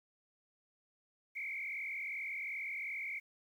sine tone with frequency modulation, 2217 Hz, C#7, in tune, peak -38 dBFS, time 1.35-3.2 s, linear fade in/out 20 ms, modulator 42.7 Hz, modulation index 2.7, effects 11-bit

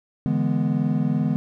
triangle chord, E dominant seventh, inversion third, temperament equal with one note detuned, 144.89 / 164.81 / 207.7 / 246.9 Hz, D3 / E3 / G#3 / B3, -23 / 0 / 0 / 0 cents, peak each -23 dBFS, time 0.26-1.36 s, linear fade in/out 0 ms, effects none

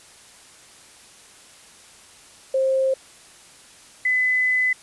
sine tone pair in turn, 530 / 2011 Hz, C5 / B6, +22 / +31 cents, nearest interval octave + major seventh, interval 2309 cents, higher second, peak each -17 dBFS, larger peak neither, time 2.54-2.94 / 4.05-4.73 s, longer second, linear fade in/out 5 ms, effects white hiss -48 dBFS RMS until 4.82 s + resampled to 24000 Hz

